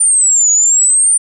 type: exponential two-way sweep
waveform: sine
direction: down then up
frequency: 9200 to 6750 to 9200 Hz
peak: -7 dBFS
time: 0-1.18 s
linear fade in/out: 10 ms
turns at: 0.51 s
effects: none